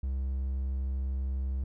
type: tone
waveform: triangle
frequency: 66.2 Hz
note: C2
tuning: 21 cents sharp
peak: -27 dBFS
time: 0.03-1.64 s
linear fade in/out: 5 ms
effects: none